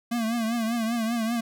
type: tone with vibrato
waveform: square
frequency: 229.2 Hz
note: A#3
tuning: 29 cents flat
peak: -25 dBFS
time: 0.11-1.41 s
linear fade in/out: 10 ms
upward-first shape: triangle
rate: 5.1 Hz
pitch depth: 93 cents each way
effects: none